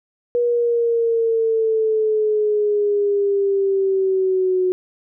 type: exponential sweep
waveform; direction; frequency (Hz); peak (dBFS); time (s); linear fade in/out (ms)
sine; down; 482.6 to 366.1; -15; 0.35-4.72; 0
effects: none